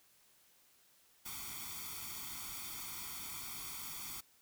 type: noise with comb filter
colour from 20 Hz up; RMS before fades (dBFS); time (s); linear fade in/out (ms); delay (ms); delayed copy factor
white; -45; 1.25-4.21; 10; 0.88; +0.95
effects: white hiss -68 dBFS RMS until 4.41 s